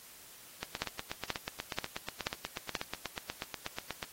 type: two click trains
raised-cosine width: 0.2 ms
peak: -18 / -14 dBFS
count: 29 / 5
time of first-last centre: 0.63-4.028 / 0.82-2.752 s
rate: 8.24 / 2.07 Hz
effects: white hiss -54 dBFS RMS until 4.12 s + AAC 48 kbps